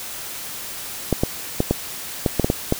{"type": "clicks", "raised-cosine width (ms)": 2, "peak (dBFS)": -3, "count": 9, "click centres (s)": [1.127, 1.235, 1.604, 1.71, 2.262, 2.397, 2.445, 2.501, 2.724], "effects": ["white hiss -32 dBFS RMS until 2.79 s"]}